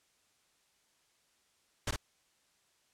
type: noise with echo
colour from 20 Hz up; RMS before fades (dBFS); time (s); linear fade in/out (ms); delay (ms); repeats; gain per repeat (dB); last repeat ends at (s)
pink; -33; 1.87-1.91; 5; 52; 1; -3; 1.962
effects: white hiss -72 dBFS RMS until 2.93 s + low-pass 9000 Hz 12 dB/octave